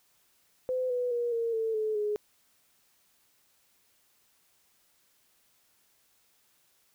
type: tone with pitch steps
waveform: sine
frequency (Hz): 510 / 493.5 / 477.5 / 462 / 447.1 / 432.6 / 418.6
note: C5 / B4 / A#4 / A#4 / A4 / A4 / G#4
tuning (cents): -44 / -1 / +42 / -16 / +28 / -29 / +14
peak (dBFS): -27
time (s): 0.69-2.16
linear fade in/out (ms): 0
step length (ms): 210
effects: white hiss -68 dBFS RMS until 6.94 s